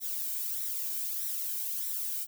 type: noise with flanger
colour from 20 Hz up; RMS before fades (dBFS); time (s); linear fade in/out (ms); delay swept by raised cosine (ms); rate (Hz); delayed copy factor
violet; -34; 0-2.27; 50; 0.52 to 1.33; 1.6; +0.55
effects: none